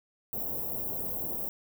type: band-stop noise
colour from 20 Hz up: white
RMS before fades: -34 dBFS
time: 0.33-1.49 s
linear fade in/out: 0 ms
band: 720 to 15000 Hz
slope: 24 dB/octave
effects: none